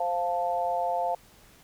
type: chord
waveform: sine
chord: F major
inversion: second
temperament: equal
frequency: 523.3 / 698.5 / 880 Hz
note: C5 / F5 / A5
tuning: 0 / 0 / 0 cents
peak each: -32 / -27 / -31 dBFS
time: 0-1.15 s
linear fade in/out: 5 ms
effects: pink hiss -56 dBFS RMS until 1.63 s